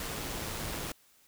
pink noise with amplitude modulation, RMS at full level -36 dBFS, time 0-0.92 s, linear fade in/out 2 ms, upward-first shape sine, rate 112 Hz, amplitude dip 30%, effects white hiss -64 dBFS RMS until 1.27 s

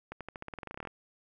accelerating click train, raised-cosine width 0.5 ms, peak -25 dBFS, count 17, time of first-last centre 0.12-0.873 s, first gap 87 ms, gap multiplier 0.91, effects none

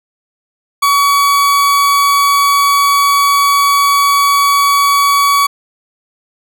40% pulse tone, 1132 Hz, C#6, 36 cents sharp, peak -7 dBFS, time 0.82-5.47 s, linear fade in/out 10 ms, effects none

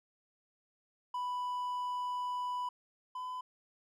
triangle tone pair in turn, 990 / 1007.3 Hz, B5 / B5, +4 / +34 cents, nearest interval unison, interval 30 cents, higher second, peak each -32 / -36 dBFS, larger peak first, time 1.14-2.69 / 3.15-3.41 s, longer first, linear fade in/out 5 ms, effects none

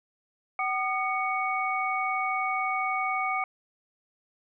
sine tone cluster, 759 / 1218 / 2232 Hz, F#5 / D#6 / C#7, +44 / -37 / +11 cents, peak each -30 dBFS, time 0.59-3.44 s, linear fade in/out 2 ms, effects none

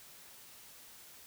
silence, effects white hiss -55 dBFS RMS until 1.26 s

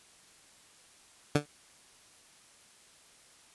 15% pulse tone with exponential decay, 146.83 Hz, D3, in tune, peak -14 dBFS, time 1.35-1.46 s, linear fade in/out 5 ms, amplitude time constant 22 ms, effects white hiss -59 dBFS RMS until 3.54 s + resampled to 24000 Hz

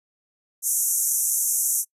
white band-pass noise, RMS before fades -23 dBFS, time 0.62-1.85 s, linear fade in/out 50 ms, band 5900 to 13000 Hz, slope 96 dB/octave, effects noise-tail reverb RT60 0.1 s tail -24 dB re dry

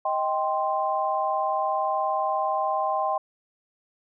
sine chord, C minor, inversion first, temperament just, 627.9 / 784.9 / 1046.5 Hz, Eb5 / G5 / C6, +16 / +2 / 0 cents, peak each -28 / -26 / -27 dBFS, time 0.05-3.18 s, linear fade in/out 5 ms, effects none

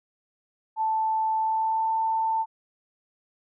sine tone with pitch glide, 880 to 891.3 Hz, A5 to A5, 0 to +22 cents, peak -22 dBFS, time 0.76-2.46 s, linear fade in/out 50 ms, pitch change +22 cents, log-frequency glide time 1.38-1.93 s, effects none

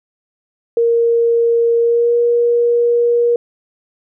sine tone with pitch glide, 466.2 to 474.9 Hz, A#4 to A#4, 0 to +32 cents, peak -10 dBFS, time 0.77-3.36 s, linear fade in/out 2 ms, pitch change +32 cents, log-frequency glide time 1.79-2.16 s, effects none

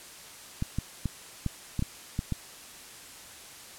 clicks, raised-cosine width 5 ms, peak -16 dBFS, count 8, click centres 0.624 / 0.786 / 1.057 / 1.463 / 1.793 / 1.824 / 2.191 / 2.323 s, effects white hiss -47 dBFS RMS until 3.78 s + low-pass 11000 Hz 12 dB/octave

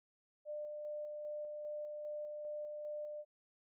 sine tone with tremolo, 598 Hz, D5, 31 cents sharp, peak -40 dBFS, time 0.45-3.25 s, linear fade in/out 50 ms, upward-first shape square, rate 2.5 Hz, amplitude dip 25%, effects none

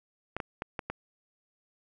clicks, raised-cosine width 0.5 ms, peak -18 dBFS, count 5, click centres 0.366 / 0.402 / 0.621 / 0.792 / 0.9 s, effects none

